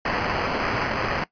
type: noise with sample-and-hold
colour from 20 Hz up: blue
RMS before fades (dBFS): -25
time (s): 0.05-1.24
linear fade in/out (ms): 5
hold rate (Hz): 3675
effects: noise-tail reverb RT60 0.1 s tail -19 dB re dry + resampled to 11025 Hz